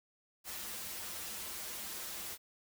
white noise with comb filter, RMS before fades -43 dBFS, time 0.44-2.38 s, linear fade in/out 50 ms, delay 7.2 ms, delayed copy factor -0.9, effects none

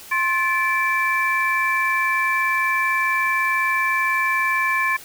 sine tone cluster, 1058 / 1740 / 2330 Hz, C6 / A6 / D7, +19 / -20 / -14 cents, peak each -22 dBFS, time 0.11-4.97 s, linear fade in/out 10 ms, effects white hiss -41 dBFS RMS until 5.04 s

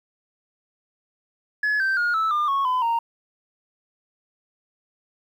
sine tone with pitch steps, 1700 / 1558.9 / 1429.5 / 1310.9 / 1202.1 / 1102.3 / 1010.8 / 926.9 Hz, G#6 / G6 / F6 / E6 / D6 / C#6 / B5 / A#5, +40 / -10 / +40 / -10 / +40 / -10 / +40 / -10 cents, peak -17 dBFS, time 1.63-2.99 s, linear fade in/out 5 ms, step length 170 ms, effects tanh soft clip ceiling -18 dBFS + 9-bit

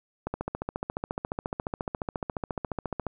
click train, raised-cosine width 1 ms, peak -16 dBFS, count 41, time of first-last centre 0.27-3.067 s, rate 14.3 Hz, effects none

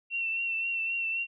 sine tone with vibrato, 2709 Hz, E7, 47 cents sharp, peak -28 dBFS, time 0.1-1.27 s, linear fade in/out 50 ms, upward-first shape triangle, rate 3.8 Hz, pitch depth 36 cents each way, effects none

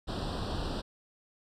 pink noise with comb filter, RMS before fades -34 dBFS, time 0.07-0.82 s, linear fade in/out 20 ms, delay 0.23 ms, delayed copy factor +1, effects low-pass 4000 Hz 12 dB/octave

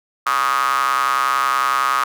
square tone with high-pass filter, 65.4 Hz, C2, in tune, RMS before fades -18 dBFS, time 0.26-2.04 s, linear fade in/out 5 ms, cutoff 1200 Hz, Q 9.1, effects none

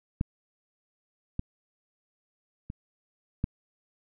clicks, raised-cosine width 5 ms, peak -14 / -17 / -24 / -14 dBFS, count 4, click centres 0.211 / 1.394 / 2.701 / 3.441 s, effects none

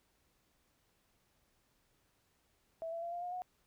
sine tone with pitch steps, 656 / 669.8 / 683.9 / 698.2 / 712.9 / 727.9 Hz, E5 / E5 / F5 / F5 / F5 / F#5, -9 / +27 / -36 / -1 / +35 / -29 cents, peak -38 dBFS, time 2.82-3.42 s, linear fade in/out 0 ms, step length 100 ms, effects pink hiss -75 dBFS RMS until 3.66 s

